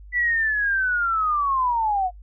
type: linear sweep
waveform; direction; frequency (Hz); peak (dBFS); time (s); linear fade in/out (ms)
sine; down; 1981 to 711; -19; 0.12-2.11; 50
effects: noise-tail reverb RT60 0.1 s tail -22 dB re dry + added 50 Hz sine -40 dBFS peak until 2.22 s